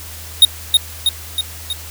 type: tone with echo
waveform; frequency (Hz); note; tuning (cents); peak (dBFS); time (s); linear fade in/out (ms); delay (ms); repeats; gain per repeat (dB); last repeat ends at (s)
square; 3729; A#7; 0; -3; 0.42-0.45; 2; 320; 4; -4; 1.73
effects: added 80 Hz sine -34 dBFS peak until 1.9 s + white hiss -34 dBFS RMS until 1.9 s